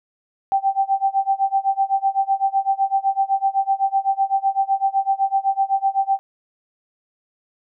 sine tone with tremolo, 781 Hz, G5, 7 cents flat, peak -13 dBFS, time 0.52-6.19 s, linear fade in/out 0 ms, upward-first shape sine, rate 7.9 Hz, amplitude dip 95%, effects none

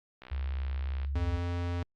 click train, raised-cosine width 0.3 ms, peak -30 dBFS, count 53, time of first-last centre 0.22-1.048 s, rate 62.8 Hz
sine tone with pitch glide, 69.3 to 69.7 Hz, C#2 to C#2, 0 to +10 cents, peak -30 dBFS, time 0.31-1.39 s, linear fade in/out 10 ms, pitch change +10 cents, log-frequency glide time 0.53-0.94 s
square tone, 87.31 Hz, F2, in tune, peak -31 dBFS, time 1.15-1.83 s, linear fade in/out 5 ms
effects low-pass 4000 Hz 12 dB/octave + Opus 48 kbps

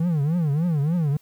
triangle tone with vibrato, 157.6 Hz, D#3, 23 cents sharp, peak -17 dBFS, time 0-1.17 s, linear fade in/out 5 ms, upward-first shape triangle, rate 3.4 Hz, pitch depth 250 cents each way, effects white hiss -60 dBFS RMS until 1.21 s

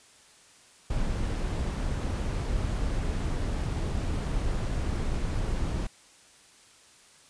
brown noise, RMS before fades -29 dBFS, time 0.9-5.87 s, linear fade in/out 5 ms, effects white hiss -56 dBFS RMS until 7.29 s + resampled to 22050 Hz

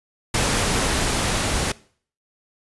pink noise with level ramp, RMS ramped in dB -20 to -23 dBFS, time 0.34-1.72 s, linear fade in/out 5 ms, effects noise-tail reverb RT60 0.5 s tail -21 dB re dry + resampled to 24000 Hz

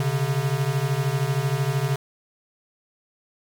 square beating tone pair, 130.81 / 143.81 Hz, C3 / D3, 0 / -36 cents, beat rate 13 Hz, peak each -25 / -25 dBFS, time 0-1.96 s, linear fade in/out 2 ms, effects none

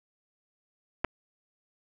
clicks, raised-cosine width 0.5 ms, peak -17 / -11 dBFS, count 2, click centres 1.044 / 1.047 s, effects none

